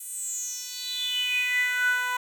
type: tone with high-pass filter sweep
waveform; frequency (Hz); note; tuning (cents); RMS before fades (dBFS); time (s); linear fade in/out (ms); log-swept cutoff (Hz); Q
10% pulse; 497.1; B4; +11; -28; 0-2.17; 5; 10000 to 1100; 7.9
effects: none